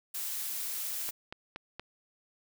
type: noise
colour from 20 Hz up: blue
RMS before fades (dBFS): -36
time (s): 0.14-1.11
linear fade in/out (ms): 10
type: click train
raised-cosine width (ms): 0.3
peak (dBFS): -24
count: 4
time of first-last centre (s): 1.09-1.796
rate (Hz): 4.25
effects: none